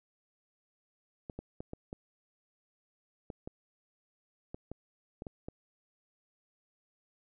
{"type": "clicks", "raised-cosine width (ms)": 2, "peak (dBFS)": -27, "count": 12, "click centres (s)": [1.298, 1.39, 1.605, 1.734, 1.929, 3.302, 3.475, 4.545, 4.716, 5.221, 5.268, 5.485], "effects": []}